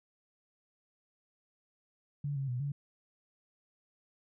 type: tone with pitch steps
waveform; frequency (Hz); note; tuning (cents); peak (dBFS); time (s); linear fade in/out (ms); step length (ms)
sine; 143.7 / 136.5 / 123.6 / 142.3; D3 / C#3 / B2 / C#3; -37 / -26 / +2 / +46; -32; 2.24-2.72; 5; 120
effects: none